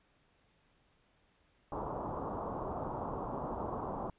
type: low-pass noise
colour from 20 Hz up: white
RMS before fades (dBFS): -39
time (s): 1.72-4.1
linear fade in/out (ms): 2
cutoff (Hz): 1100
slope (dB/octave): 48
effects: pink hiss -71 dBFS RMS until 4.18 s + resampled to 8000 Hz